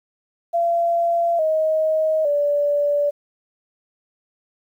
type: tone with pitch steps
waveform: sine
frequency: 682 / 629 / 580.2 Hz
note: F5 / D#5 / D5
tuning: -41 / +19 / -21 cents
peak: -16 dBFS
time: 0.53-3.11 s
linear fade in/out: 20 ms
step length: 860 ms
effects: 9-bit